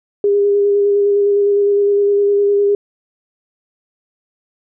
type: tone with vibrato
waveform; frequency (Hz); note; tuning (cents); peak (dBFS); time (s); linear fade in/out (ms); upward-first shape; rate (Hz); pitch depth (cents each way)
sine; 405.1; G#4; -43; -10; 0.24-2.75; 2; square; 9.8; 12
effects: none